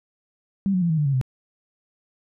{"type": "tone with pitch steps", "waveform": "sine", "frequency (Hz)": [196, 182.87, 170.63, 159.2, 148.54, 138.59, 129.31], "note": ["G3", "F#3", "F3", "D#3", "D3", "C#3", "C3"], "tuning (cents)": [0, -20, -40, 40, 20, 0, -20], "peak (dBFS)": -18, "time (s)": [0.66, 1.213], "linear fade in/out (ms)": 0, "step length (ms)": 79, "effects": []}